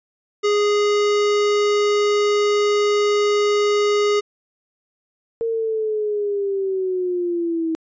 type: tone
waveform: square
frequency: 413.7 Hz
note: G#4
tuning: 7 cents flat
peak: -16 dBFS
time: 0.43-4.21 s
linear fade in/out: 20 ms
type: linear sweep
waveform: sine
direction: down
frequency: 460.4 to 320.6 Hz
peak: -19 dBFS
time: 5.41-7.75 s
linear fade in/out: 0 ms
effects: resampled to 16000 Hz